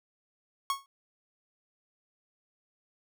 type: tone with exponential decay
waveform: 45% pulse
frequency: 1100 Hz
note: C#6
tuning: 14 cents flat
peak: -24 dBFS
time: 0.7-0.86 s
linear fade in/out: 1 ms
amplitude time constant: 33 ms
effects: none